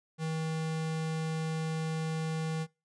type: tone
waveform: square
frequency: 159.6 Hz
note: D#3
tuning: 44 cents sharp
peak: -32 dBFS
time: 0.18-2.67 s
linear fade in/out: 50 ms
effects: noise-tail reverb RT60 0.3 s tail -24 dB re dry + resampled to 22050 Hz